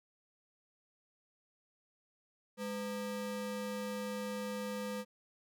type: ring-modulated tone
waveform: square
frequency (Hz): 355.8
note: F4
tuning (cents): +32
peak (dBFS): -35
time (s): 2.57-5.05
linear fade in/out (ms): 50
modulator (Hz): 149
effects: none